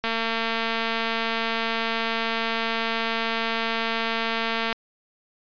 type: click train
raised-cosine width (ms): 0.3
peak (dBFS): -10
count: 1065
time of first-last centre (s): 0.04-4.727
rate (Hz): 227
effects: resampled to 11025 Hz